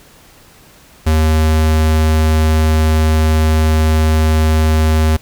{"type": "tone", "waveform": "square", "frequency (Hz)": 78.5, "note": "D#2", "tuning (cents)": 16, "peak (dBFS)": -10, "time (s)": [1.06, 5.17], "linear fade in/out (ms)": 10, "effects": ["pink hiss -44 dBFS RMS until 5.21 s"]}